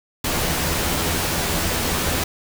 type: noise with comb filter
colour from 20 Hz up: pink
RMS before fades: -22 dBFS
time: 0.24-2.24 s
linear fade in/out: 5 ms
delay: 12 ms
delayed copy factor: +0.5
effects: none